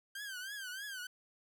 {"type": "tone with vibrato", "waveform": "sawtooth", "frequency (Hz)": 1568, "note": "G6", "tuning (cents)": 0, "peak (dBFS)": -38, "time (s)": [0.15, 1.07], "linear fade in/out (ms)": 5, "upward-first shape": "triangle", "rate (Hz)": 3.2, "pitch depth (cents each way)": 150, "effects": []}